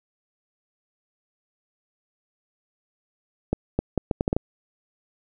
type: accelerating click train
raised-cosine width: 2 ms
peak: -8 dBFS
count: 8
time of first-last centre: 3.53-4.365 s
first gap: 260 ms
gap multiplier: 0.72
effects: none